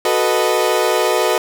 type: chord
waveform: 30% pulse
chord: B dominant seventh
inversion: second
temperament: equal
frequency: 370 / 440 / 493.9 / 622.3 Hz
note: F#4 / A4 / B4 / D#5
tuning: 0 / 0 / 0 / 0 cents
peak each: -17 dBFS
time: 0.05-1.38 s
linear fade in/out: 2 ms
effects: 7-bit